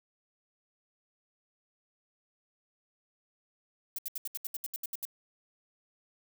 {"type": "noise bursts", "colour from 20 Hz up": "violet", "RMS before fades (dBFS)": -36, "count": 12, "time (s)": [3.96, 5.052], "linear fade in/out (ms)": 2, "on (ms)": 25, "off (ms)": 72, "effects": []}